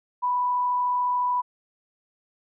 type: tone with frequency modulation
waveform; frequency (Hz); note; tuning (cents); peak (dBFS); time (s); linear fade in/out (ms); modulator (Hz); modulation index
sine; 987.8; B5; 0; -21; 0.22-1.42; 20; 33.9; 0.25
effects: none